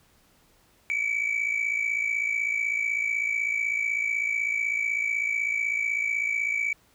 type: tone pair together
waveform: sine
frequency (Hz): 2264 / 2320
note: C#7 / D7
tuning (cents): +36 / -22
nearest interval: unison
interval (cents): 42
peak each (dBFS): -25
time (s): 0.9-6.73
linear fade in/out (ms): 0
effects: tanh soft clip ceiling -21 dBFS + pink hiss -62 dBFS RMS until 6.94 s